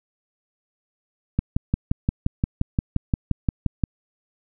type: click train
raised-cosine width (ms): 5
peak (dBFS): -7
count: 15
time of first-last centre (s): 1.39-3.838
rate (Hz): 5.72
effects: none